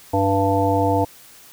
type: harmonic tone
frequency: 98 Hz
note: G2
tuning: in tune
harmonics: 1 / 3 / 5 / 7 / 9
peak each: -22 / -22 / -22 / -22 / -22 dBFS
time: 0.13-1.05 s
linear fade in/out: 10 ms
effects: white hiss -46 dBFS RMS until 1.52 s